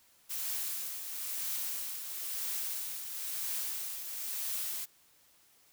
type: noise with tremolo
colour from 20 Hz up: blue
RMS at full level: -35 dBFS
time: 0.29-4.86 s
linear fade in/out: 20 ms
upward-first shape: triangle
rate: 1 Hz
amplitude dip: 55%
effects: white hiss -65 dBFS RMS until 5.72 s